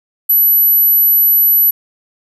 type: tone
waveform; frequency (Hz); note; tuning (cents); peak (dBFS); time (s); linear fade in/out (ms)
sine; 11840; F#9; 0; -7; 0.29-1.71; 10
effects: none